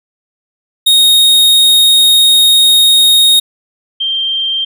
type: tone pair in turn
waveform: 45% pulse / sine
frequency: 3729 / 3162 Hz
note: A#7 / G7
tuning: 0 / +14 cents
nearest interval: minor third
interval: 286 cents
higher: first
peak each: -5 / -12 dBFS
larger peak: first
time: 0.86-3.4 / 4-4.65 s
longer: first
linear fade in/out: 10 ms
effects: none